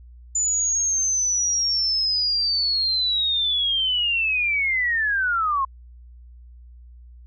sine linear sweep, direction down, 7040 to 1046.5 Hz, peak -19 dBFS, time 0.35-5.65 s, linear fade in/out 5 ms, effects added 60 Hz sine -42 dBFS peak until 7.26 s

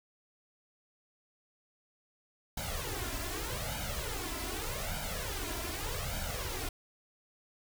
pink noise with flanger, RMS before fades -37 dBFS, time 2.57-6.69 s, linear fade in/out 5 ms, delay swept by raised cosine 1.3 to 3 ms, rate 0.83 Hz, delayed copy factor +0.8, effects none

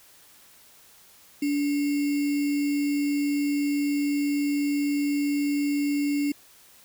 sine tone with sample-and-hold, 288 Hz, D4, 34 cents flat, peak -22 dBFS, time 1.42-6.32 s, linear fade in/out 5 ms, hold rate 2450 Hz, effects white hiss -54 dBFS RMS until 6.84 s

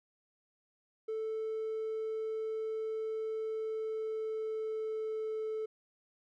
triangle tone with pitch glide, 440 to 436.7 Hz, A4 to A4, 0 to -13 cents, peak -31 dBFS, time 1.08-5.66 s, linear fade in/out 10 ms, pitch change -13 cents, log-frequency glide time 3.41-5.48 s, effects tanh soft clip ceiling -29 dBFS

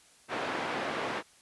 pink band-pass noise, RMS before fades -34 dBFS, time 0.28-1.23 s, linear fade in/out 50 ms, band 330 to 2300 Hz, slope 12 dB/octave, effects white hiss -60 dBFS RMS until 1.41 s + resampled to 24000 Hz

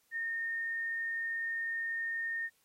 sine tone, 1832 Hz, A#6, 31 cents flat, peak -33 dBFS, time 0.11-2.5 s, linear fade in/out 50 ms, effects white hiss -72 dBFS RMS until 2.64 s + AAC 48 kbps

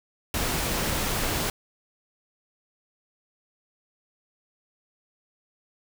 pink noise, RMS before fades -27 dBFS, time 0.34-1.5 s, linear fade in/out 2 ms, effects none

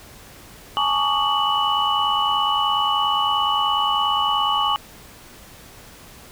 sine tone cluster, 837 / 894 / 1124 / 1214 / 2958 Hz, G#5 / A5 / C#6 / D#6 / F#7, +13 / +27 / +24 / -43 / -1 cents, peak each -24 / -29 / -21 / -27 / -23 dBFS, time 0.77-4.76 s, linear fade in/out 0 ms, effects pink hiss -44 dBFS RMS until 6.31 s

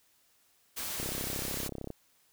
white noise, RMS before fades -37 dBFS, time 0.76-1.69 s, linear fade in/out 20 ms
click train, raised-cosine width 2 ms, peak -25 dBFS, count 31, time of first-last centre 1-1.904 s, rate 33.2 Hz
effects white hiss -68 dBFS RMS until 2.32 s

